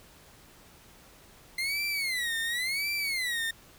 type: tone with vibrato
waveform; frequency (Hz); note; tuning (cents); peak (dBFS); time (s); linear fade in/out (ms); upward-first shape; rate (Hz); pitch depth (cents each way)
30% pulse; 2066; C7; -22; -26; 1.58-3.51; 5; sine; 0.93; 220
effects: pink hiss -55 dBFS RMS until 3.78 s